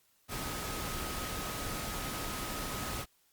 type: tone in noise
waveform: sine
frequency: 1265 Hz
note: D#6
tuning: 28 cents sharp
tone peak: -45 dBFS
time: 0.28-3.06 s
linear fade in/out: 50 ms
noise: pink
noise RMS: -38 dBFS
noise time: 0.28-3.06 s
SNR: -10 dB
effects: white hiss -70 dBFS RMS until 3.32 s + Opus 48 kbps